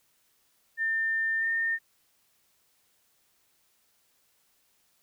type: tone with pitch glide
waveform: sine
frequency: 1800 to 1819.9 Hz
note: A6 to A#6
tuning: +39 to -42 cents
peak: -25 dBFS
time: 0.77-1.79 s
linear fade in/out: 50 ms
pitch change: +19 cents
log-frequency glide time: 1.38-1.5 s
effects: white hiss -69 dBFS RMS until 5.02 s